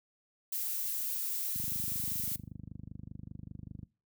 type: noise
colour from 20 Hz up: violet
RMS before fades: -35 dBFS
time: 0.52-2.36 s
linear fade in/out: 5 ms
type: click train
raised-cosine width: 5 ms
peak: -30 dBFS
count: 58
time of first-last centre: 1.56-3.831 s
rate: 25.1 Hz
effects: noise-tail reverb RT60 0.3 s tail -21 dB re dry + high-pass 80 Hz 12 dB/octave